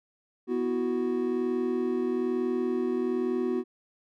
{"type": "chord", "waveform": "triangle", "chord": "B suspended fourth", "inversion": "none", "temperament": "just", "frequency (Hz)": [246.9, 329.3, 370.4], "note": ["B3", "E4", "F#4"], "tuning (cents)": [0, -2, 2], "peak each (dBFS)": [-28, -32, -26], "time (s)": [0.47, 3.64], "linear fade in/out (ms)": 50, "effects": []}